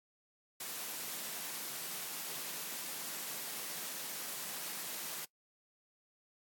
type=high-pass noise; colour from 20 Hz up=white; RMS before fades=-42 dBFS; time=0.6-5.25 s; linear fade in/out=5 ms; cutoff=140 Hz; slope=96 dB/octave; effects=noise-tail reverb RT60 0.1 s tail -22 dB re dry + AAC 64 kbps